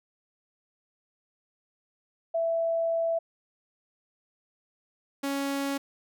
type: tone pair in turn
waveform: sine / sawtooth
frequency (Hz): 663 / 277.7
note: E5 / C#4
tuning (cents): +10 / +3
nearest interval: octave + minor third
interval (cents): 1507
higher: first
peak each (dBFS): -24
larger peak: neither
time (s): 2.34-3.19 / 5.23-5.78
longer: first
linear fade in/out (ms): 10
effects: none